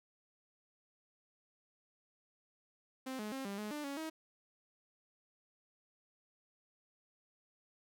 sawtooth tone with pitch steps, 261.6 / 212 / 267.4 / 199.2 / 211.2 / 297.1 / 279.3 / 318 Hz, C4 / G#3 / C4 / G3 / G#3 / D4 / C#4 / D#4, 0 / +36 / +38 / +28 / +29 / +20 / +13 / +38 cents, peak -36 dBFS, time 3.06-4.1 s, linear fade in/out 10 ms, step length 130 ms, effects none

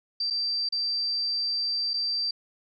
sine tone with dropouts, 4686 Hz, D8, 5 cents flat, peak -25 dBFS, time 0.2-2.31 s, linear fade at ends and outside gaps 5 ms, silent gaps 0.302-0.306 / 0.689-0.723 / 1.935-1.939 s, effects none

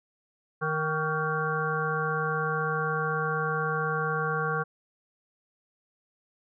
harmonic tone with a mistuned harmonic, 155.7 Hz, D#3, 2 cents sharp, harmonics 1 / 3 / 5 / 7 / 9 / 10, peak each -32 / -32 / -36 / -32 / -32 / -35 dBFS, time 0.61-4.64 s, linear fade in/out 20 ms, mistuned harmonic 7, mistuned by +61 cents, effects none

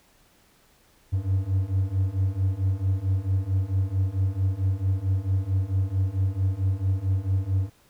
triangle beating tone pair, 93.1 / 97.6 Hz, F#2 / G2, +11 / -7 cents, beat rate 4.5 Hz, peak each -24 / -22 dBFS, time 1.12-7.7 s, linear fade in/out 20 ms, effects pink hiss -60 dBFS RMS until 7.89 s

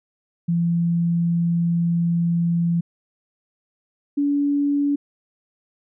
sine tone pair in turn, 170 / 285.9 Hz, F3 / D4, -46 / -46 cents, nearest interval major sixth, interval 900 cents, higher second, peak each -17 dBFS, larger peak neither, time 0.48-2.81 / 4.17-4.96 s, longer first, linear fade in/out 10 ms, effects none

